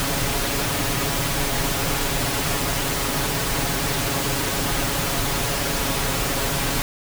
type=noise with comb filter; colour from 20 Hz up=pink; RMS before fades=-23 dBFS; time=0-6.82 s; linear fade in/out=0 ms; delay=7.2 ms; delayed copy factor=+0.6; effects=none